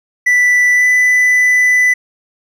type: tone with pitch glide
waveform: triangle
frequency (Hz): 1975.5 to 1993.8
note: B6 to B6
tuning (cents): 0 to +16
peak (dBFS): -6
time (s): 0.26-1.94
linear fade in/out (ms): 10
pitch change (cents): +16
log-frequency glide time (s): 0.74-0.86
effects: none